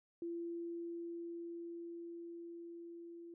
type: tone with level ramp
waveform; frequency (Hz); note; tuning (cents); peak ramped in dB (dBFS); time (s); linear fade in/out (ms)
sine; 339.9; F4; -47; -39 to -49; 0.22-3.34; 2
effects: none